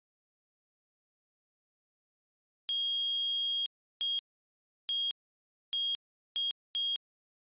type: tone bursts at uneven times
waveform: sine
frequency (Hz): 3257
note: G#7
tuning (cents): -34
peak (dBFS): -29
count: 6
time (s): 2.69-3.66 / 4.01-4.19 / 4.89-5.11 / 5.73-5.95 / 6.36-6.51 / 6.75-6.96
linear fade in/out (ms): 0
effects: resampled to 8000 Hz